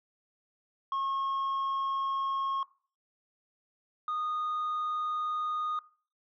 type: tone pair in turn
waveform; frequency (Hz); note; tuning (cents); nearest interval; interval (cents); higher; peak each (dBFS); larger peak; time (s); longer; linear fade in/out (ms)
sine; 1086 / 1232.9; C#6 / D#6; -36 / -16; major second; 220; second; -26 / -28; first; 0.92-2.63 / 4.08-5.79; neither; 2
effects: noise-tail reverb RT60 0.4 s tail -20 dB re dry + tanh soft clip ceiling -28 dBFS